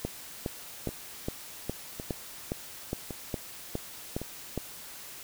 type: two click trains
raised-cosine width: 2 ms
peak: -23 / -17 dBFS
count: 4 / 12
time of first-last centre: 0.89-4.216 / 0.05-4.577 s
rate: 0.902 / 2.43 Hz
effects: white hiss -45 dBFS RMS until 5.23 s